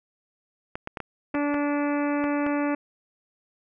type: clicks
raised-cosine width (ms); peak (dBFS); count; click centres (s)
0.5; -17; 8; 0.755 / 0.874 / 0.972 / 1.003 / 1.35 / 1.543 / 2.241 / 2.465
type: harmonic tone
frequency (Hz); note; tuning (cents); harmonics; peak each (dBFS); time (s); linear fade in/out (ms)
290; D4; -22; 1 / 2 / 3 / 4 / 5 / 6 / 7 / 8 / 9; -24 / -30 / -34 / -36 / -38 / -40 / -41 / -42 / -43; 1.34-2.75; 5
effects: none